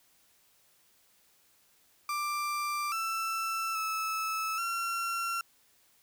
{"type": "tone with pitch steps", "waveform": "35% pulse", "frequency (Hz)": [1181, 1331, 1305, 1365], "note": ["D6", "E6", "E6", "F6"], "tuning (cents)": [9, 16, -18, -40], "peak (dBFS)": -29, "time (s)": [2.09, 5.41], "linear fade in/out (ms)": 2, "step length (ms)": 830, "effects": ["white hiss -66 dBFS RMS until 6.02 s"]}